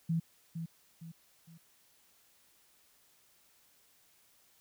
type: tone with echo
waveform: sine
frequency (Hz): 164.81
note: E3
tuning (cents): 0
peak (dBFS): -28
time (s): 0.09-0.2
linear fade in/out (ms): 10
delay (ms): 460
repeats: 3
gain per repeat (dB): -8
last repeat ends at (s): 1.58
effects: white hiss -67 dBFS RMS until 4.6 s